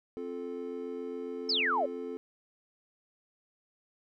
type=chord; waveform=triangle; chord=F major; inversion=second; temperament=just; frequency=261.9 / 349.2 / 436.5 Hz; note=C4 / F4 / A4; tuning=+2 / 0 / -14 cents; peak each=-39 / -41 / -36 dBFS; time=0.17-2.17 s; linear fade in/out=0 ms
type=exponential sweep; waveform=sine; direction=down; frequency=5450 to 522 Hz; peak=-26 dBFS; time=1.49-1.86 s; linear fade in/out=5 ms
effects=none